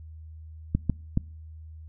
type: clicks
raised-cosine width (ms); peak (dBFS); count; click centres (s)
5; -10; 3; 0.75 / 0.897 / 1.174
effects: noise-tail reverb RT60 0.5 s tail -26 dB re dry + added 79 Hz sine -41 dBFS peak until 1.88 s